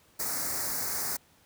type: band-stop noise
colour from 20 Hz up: white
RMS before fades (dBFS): -32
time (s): 0.19-1.17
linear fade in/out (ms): 10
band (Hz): 2100 to 4500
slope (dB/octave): 48
effects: pink hiss -62 dBFS RMS until 1.45 s + high-pass 60 Hz 12 dB/octave